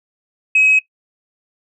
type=tone; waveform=sine; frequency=2548 Hz; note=D#7; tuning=41 cents sharp; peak=-8 dBFS; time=0.55-0.79 s; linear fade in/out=5 ms; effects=noise-tail reverb RT60 0.1 s tail -18 dB re dry + tanh soft clip ceiling -5 dBFS